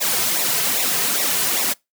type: noise with flanger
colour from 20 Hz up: white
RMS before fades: -20 dBFS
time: 0-1.74 s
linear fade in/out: 20 ms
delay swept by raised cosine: 0.63 to 3.63 ms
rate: 2.5 Hz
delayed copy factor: -0.7
effects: noise-tail reverb RT60 0.2 s tail -25 dB re dry + high-pass 150 Hz 12 dB/octave